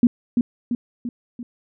sine tone with echo, 240 Hz, B3, 49 cents flat, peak -9 dBFS, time 0.03-0.07 s, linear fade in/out 2 ms, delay 340 ms, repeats 4, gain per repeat -5 dB, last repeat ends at 1.43 s, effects none

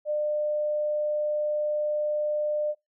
sine tone, 600 Hz, D5, 37 cents sharp, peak -24 dBFS, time 0.05-2.75 s, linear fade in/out 50 ms, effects noise-tail reverb RT60 0.2 s tail -23 dB re dry

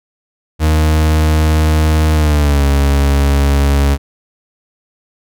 40% pulse tone with pitch glide, 77.78 to 70.1 Hz, D#2 to C#2, 0 to +20 cents, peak -8 dBFS, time 0.59-3.98 s, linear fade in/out 50 ms, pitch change -180 cents, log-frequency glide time 2.14-2.64 s, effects none

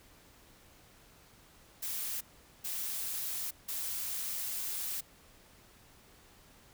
blue noise bursts at uneven times, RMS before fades -37 dBFS, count 3, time 1.82-2.21 / 2.64-3.51 / 3.68-5.01 s, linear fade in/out 10 ms, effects pink hiss -60 dBFS RMS until 6.73 s

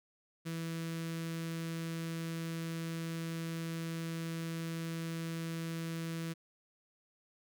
sawtooth tone with notch filter, 164.7 Hz, E3, 1 cent flat, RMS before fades -39 dBFS, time 0.45-6.34 s, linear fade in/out 20 ms, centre 780 Hz, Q 1, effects none

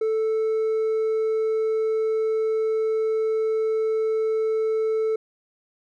sine tone with hard clipping, 440 Hz, A4, in tune, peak -21 dBFS, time 0.01-5.16 s, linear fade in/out 5 ms, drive 2 dB, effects none

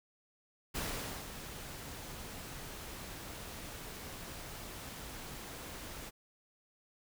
pink noise with ADSR envelope, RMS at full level -37 dBFS, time 0.74-6.11 s, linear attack 19 ms, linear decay 500 ms, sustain -9 dB, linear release 29 ms, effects none

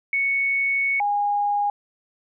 sine tone pair in turn, 2217 / 819 Hz, C#7 / G#5, 0 / -24 cents, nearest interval octave + perfect fourth, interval 1724 cents, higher first, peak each -19 dBFS, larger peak neither, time 0.13-1 / 1-1.7 s, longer first, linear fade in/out 2 ms, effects none

